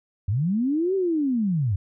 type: linear two-way sweep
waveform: sine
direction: up then down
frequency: 87.31 to 393.1 to 87.31 Hz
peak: -20 dBFS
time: 0.28-1.76 s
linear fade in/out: 5 ms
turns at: 0.95 s
effects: none